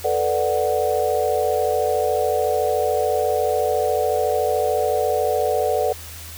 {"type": "chord", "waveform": "sine", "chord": "B minor seventh", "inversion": "third", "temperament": "equal", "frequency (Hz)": [440, 493.9, 587.3, 740], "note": ["A4", "B4", "D5", "F#5"], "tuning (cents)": [0, 0, 0, 0], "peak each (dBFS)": -23, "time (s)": [0.04, 5.93], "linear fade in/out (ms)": 10, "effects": ["added 82 Hz sine -38 dBFS peak until 6.37 s", "white hiss -38 dBFS RMS until 6.37 s"]}